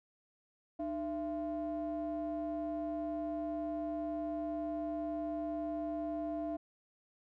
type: ring-modulated tone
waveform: triangle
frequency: 185 Hz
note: F#3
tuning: in tune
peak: -30 dBFS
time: 0.79-6.57 s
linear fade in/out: 10 ms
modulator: 488 Hz
effects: none